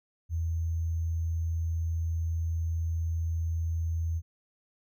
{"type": "tone with sample-and-hold", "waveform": "sine", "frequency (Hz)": 82.41, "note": "E2", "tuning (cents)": 0, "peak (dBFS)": -27, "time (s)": [0.29, 4.22], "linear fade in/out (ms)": 50, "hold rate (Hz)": 6300, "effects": []}